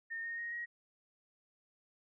sine tone with pitch steps, 1828 / 1849.2 / 1870.7 / 1892.5 Hz, A#6 / A#6 / A#6 / A#6, -34 / -14 / +6 / +26 cents, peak -38 dBFS, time 0.1-0.66 s, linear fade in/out 20 ms, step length 140 ms, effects none

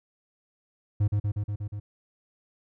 triangle tone with echo, 103.3 Hz, G#2, 9 cents flat, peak -18 dBFS, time 1-1.08 s, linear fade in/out 10 ms, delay 120 ms, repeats 6, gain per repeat -2 dB, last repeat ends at 1.8 s, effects none

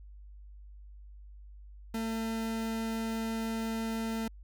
40% pulse tone, 224.5 Hz, A3, 35 cents sharp, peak -31 dBFS, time 1.94-4.28 s, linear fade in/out 5 ms, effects added 50 Hz sine -47 dBFS peak until 4.43 s

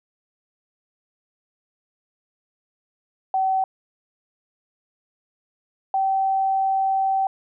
sine tone pair in turn, 763 / 772.3 Hz, G5 / G5, -47 / -26 cents, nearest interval unison, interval 21 cents, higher second, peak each -18 dBFS, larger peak neither, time 3.34-3.64 / 5.94-7.27 s, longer second, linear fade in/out 2 ms, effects none

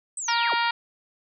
sine linear sweep, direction down, 8400 to 261.6 Hz, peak -29 dBFS, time 0.17-0.54 s, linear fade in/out 2 ms
harmonic tone, 468.4 Hz, A#4, 8 cents sharp, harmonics 2 / 3 / 4 / 5 / 6 / 7 / 8 / 9 / 10, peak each -24 / -28 / -30 / -32 / -34 / -35 / -36 / -37 / -38 dBFS, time 0.28-0.71 s, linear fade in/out 5 ms
effects none

